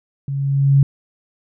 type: tone with level ramp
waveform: sine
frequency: 138.59 Hz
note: C#3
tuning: in tune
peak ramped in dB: -21 to -7 dBFS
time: 0.28-0.83 s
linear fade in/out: 2 ms
effects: none